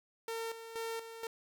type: tone with tremolo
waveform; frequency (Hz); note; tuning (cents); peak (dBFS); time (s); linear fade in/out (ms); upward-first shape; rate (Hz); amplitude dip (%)
sawtooth; 454.7; A#4; -43; -33; 0.28-1.27; 2; square; 2.1; 65
effects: 12-bit